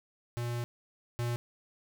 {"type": "tone pair in turn", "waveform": "square", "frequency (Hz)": [119.6, 119.6], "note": ["A#2", "A#2"], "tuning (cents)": [45, 45], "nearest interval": "unison", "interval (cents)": 0, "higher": "neither", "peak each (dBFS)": [-33, -31], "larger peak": "second", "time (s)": [[0.37, 0.64], [1.19, 1.36]], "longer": "first", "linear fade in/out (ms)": 0, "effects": []}